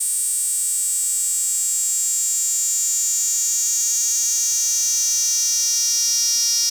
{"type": "tone with high-pass filter sweep", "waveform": "sawtooth", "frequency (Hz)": 471.1, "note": "A#4", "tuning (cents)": 18, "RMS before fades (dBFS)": -20, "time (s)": [0, 6.7], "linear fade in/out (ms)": 10, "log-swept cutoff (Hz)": [8600, 5500], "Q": 8.5, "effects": []}